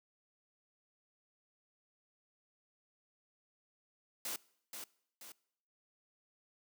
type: noise with echo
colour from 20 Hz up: white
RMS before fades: -40 dBFS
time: 4.25-4.36 s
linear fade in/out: 2 ms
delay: 480 ms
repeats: 2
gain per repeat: -6 dB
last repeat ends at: 5.32 s
effects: noise-tail reverb RT60 0.7 s tail -23 dB re dry + high-pass 200 Hz 12 dB/octave